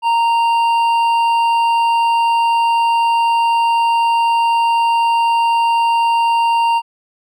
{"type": "tone with hard clipping", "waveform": "sine", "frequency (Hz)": 928, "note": "A#5", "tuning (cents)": -8, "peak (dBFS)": -13, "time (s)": [0.02, 6.82], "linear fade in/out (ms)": 50, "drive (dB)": 7, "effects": []}